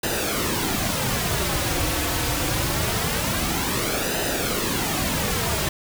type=noise with flanger; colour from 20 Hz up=pink; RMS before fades=-24 dBFS; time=0.03-5.69 s; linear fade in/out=5 ms; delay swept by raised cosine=0.89 to 4.99 ms; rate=0.24 Hz; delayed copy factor=-0.6; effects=none